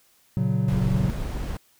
triangle chord, F# major, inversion first, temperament equal, 116.54 / 138.59 / 185 Hz, A#2 / C#3 / F#3, 0 / 0 / 0 cents, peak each -23 dBFS, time 0.37-1.1 s, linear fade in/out 0 ms
brown noise, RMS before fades -29 dBFS, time 0.68-1.57 s, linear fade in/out 2 ms
effects white hiss -61 dBFS RMS until 1.79 s

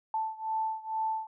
sine beating tone pair, 880 / 882.2 Hz, A5 / A5, 0 / +4 cents, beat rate 2.2 Hz, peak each -32 / -34 dBFS, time 0.14-1.27 s, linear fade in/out 2 ms, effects none

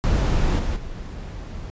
brown noise with level steps, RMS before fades -19 / -24 / -33 dBFS, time 0.04-1.7 s, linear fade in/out 0 ms, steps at 0.59 / 0.76 s, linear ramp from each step 5 ms, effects resampled to 16000 Hz

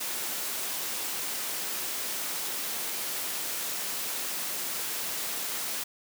white high-pass noise, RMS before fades -33 dBFS, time 0-5.84 s, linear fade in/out 10 ms, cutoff 190 Hz, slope 12 dB/octave, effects none

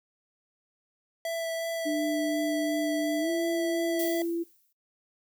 square tone with vibrato, 661 Hz, E5, 5 cents sharp, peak -30 dBFS, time 1.25-4.22 s, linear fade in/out 2 ms, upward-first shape sine, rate 2.8 Hz, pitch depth 10 cents each way
sine tone with pitch glide, 300.9 to 337.7 Hz, D4 to E4, +42 to +42 cents, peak -27 dBFS, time 1.85-4.44 s, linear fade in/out 20 ms, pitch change +200 cents, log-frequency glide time 3.19-3.3 s
violet noise with exponential decay, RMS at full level -33 dBFS, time 3.99-4.73 s, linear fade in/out 5 ms, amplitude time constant 160 ms
effects noise-tail reverb RT60 0.2 s tail -25 dB re dry

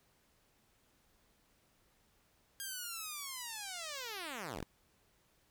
5% pulse linear sweep, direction down, 1622 to 31.32 Hz, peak -30 dBFS, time 2.6-4.63 s, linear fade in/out 0 ms, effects pink hiss -72 dBFS RMS until 5.5 s

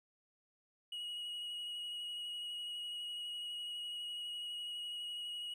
triangle tone with vibrato, 2900 Hz, F#7, 35 cents flat, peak -39 dBFS, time 0.92-5.54 s, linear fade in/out 5 ms, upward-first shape square, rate 12 Hz, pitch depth 10 cents each way, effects none

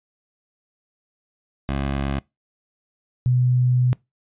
15% pulse / sine tone pair in turn, 69 / 125.09 Hz, C#2 / B2, -7 / +23 cents, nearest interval minor seventh, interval 1030 cents, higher second, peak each -16 / -15 dBFS, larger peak second, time 1.69-2.19 / 3.26-3.93 s, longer second, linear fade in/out 0 ms, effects noise-tail reverb RT60 0.2 s tail -23 dB re dry + resampled to 8000 Hz

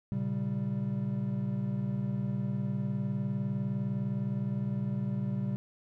triangle chord, G diminished, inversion first, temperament equal with one note detuned, 116.54 / 136.29 / 196 Hz, Bb2 / Db3 / G3, 0 / -29 / 0 cents, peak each -34 / -32 / -31 dBFS, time 0.12-5.56 s, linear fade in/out 0 ms, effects none

